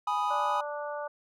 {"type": "chord", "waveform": "triangle", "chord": "G# minor", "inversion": "none", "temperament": "equal", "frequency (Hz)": [830.6, 987.8, 1244.5], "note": ["G#5", "B5", "D#6"], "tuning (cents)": [0, 0, 0], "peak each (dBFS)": -29, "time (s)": [0.07, 0.61], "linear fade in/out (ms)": 5}
{"type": "harmonic tone", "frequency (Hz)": 293.7, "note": "D4", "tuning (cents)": 0, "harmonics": [2, 3, 4, 5], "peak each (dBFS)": [-35, -39, -41, -43], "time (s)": [0.3, 1.08], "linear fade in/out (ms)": 10}
{"effects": []}